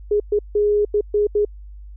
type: tone bursts at uneven times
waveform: sine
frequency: 415.3 Hz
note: G#4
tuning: in tune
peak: -14 dBFS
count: 6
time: 0.11-0.2 / 0.32-0.39 / 0.55-0.85 / 0.94-1.01 / 1.14-1.27 / 1.35-1.45 s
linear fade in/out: 5 ms
effects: added 50 Hz sine -35 dBFS peak until 1.96 s